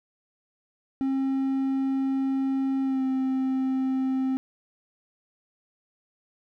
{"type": "tone with pitch glide", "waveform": "triangle", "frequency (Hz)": [268.3, 262.9], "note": ["C4", "C4"], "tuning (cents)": [44, 8], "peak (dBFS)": -21, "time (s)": [1.01, 4.37], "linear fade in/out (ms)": 0, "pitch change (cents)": -36, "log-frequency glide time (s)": [2.83, 3.03], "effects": []}